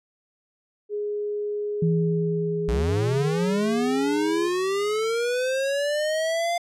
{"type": "tone with pitch glide", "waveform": "sine", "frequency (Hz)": [415.3, 412.9], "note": ["G#4", "G#4"], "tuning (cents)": [0, -10], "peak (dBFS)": -25, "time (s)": [0.89, 4.5], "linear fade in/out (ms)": 50, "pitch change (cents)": -10, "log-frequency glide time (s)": [2.58, 4.24]}
{"type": "tone with exponential decay", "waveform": "sine", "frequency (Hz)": 164.81, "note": "E3", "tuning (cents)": 0, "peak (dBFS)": -18, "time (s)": [1.82, 5.14], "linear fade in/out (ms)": 5, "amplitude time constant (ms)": 720}
{"type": "linear sweep", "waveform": "square", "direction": "up", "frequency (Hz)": [54.5, 698.5], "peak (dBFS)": -23, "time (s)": [2.68, 6.58], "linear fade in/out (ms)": 5}
{"effects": ["low-pass 9000 Hz 12 dB/octave"]}